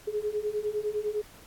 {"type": "beating tone pair", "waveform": "sine", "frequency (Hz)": [415.3, 425.2], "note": ["G#4", "G#4"], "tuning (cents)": [0, 41], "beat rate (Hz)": 9.9, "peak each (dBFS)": [-32, -30], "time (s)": [0.07, 1.22], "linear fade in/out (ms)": 10, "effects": ["pink hiss -53 dBFS RMS until 1.46 s", "AAC 64 kbps"]}